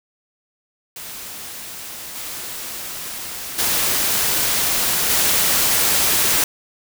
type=noise with level steps; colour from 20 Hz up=white; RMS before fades=-33 / -30 / -19 / -17 dBFS; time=0.96-6.44 s; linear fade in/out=2 ms; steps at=2.15 / 3.58 / 5.09 s; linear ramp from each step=10 ms; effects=none

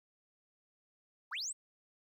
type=linear sweep; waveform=sine; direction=up; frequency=780 to 8600 Hz; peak=-35 dBFS; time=1.31-1.53 s; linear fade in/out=20 ms; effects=tanh soft clip ceiling -34 dBFS + 12-bit

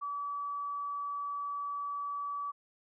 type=tone; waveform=sine; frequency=1147 Hz; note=D6; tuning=41 cents flat; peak=-34 dBFS; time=0.01-2.52 s; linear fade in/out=20 ms; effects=none

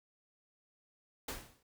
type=noise with exponential decay; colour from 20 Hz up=pink; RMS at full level=-37 dBFS; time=1.28-1.63 s; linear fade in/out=5 ms; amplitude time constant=76 ms; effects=none

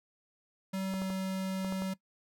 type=tone with pitch glide; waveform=square; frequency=191.2 to 189.88 Hz; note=G3 to F#3; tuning=-43 to +45 cents; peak=-33 dBFS; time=0.73-1.94 s; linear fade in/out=10 ms; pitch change=-12 cents; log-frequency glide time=0.85-1.06 s
type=clicks; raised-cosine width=1 ms; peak=-28 dBFS; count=6; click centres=0.939 / 1.019 / 1.102 / 1.647 / 1.724 / 1.821 s
effects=noise-tail reverb RT60 0.1 s tail -19 dB re dry

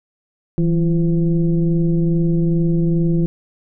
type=tone with frequency modulation; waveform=sine; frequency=164.81 Hz; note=E3; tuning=in tune; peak=-13 dBFS; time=0.58-3.26 s; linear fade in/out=0 ms; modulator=176 Hz; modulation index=0.83; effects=none

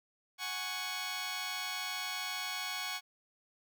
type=chord; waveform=10% pulse; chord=F# suspended second; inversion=none; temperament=just; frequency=740 / 832.5 / 1110 Hz; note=F#5 / G#5 / C#6; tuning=0 / +4 / +2 cents; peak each=-34 / -35 / -32 dBFS; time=0.38-3.01 s; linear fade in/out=50 ms; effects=none

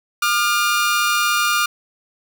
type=tone pair together; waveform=sawtooth; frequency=1203.3 / 1410 Hz; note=D6 / F6; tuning=+42 / +16 cents; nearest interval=minor third; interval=274 cents; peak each=-15 / -15 dBFS; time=0.22-1.66 s; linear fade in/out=5 ms; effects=none

